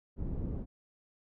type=low-pass noise; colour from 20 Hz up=pink; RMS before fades=-36 dBFS; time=0.16-0.66 s; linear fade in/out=50 ms; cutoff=250 Hz; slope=12 dB/octave; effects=none